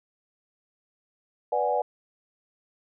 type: chord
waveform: sine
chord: G# half-diminished seventh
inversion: first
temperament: equal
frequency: 493.9 / 587.3 / 740 / 830.6 Hz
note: B4 / D5 / F#5 / G#5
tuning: 0 / 0 / 0 / 0 cents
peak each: -28 dBFS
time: 1.52-1.82 s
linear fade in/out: 5 ms
effects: none